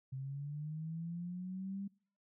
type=linear sweep; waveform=sine; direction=up; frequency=130.81 to 200 Hz; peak=-39 dBFS; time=0.12-1.88 s; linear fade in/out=10 ms; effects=noise-tail reverb RT60 0.5 s tail -25 dB re dry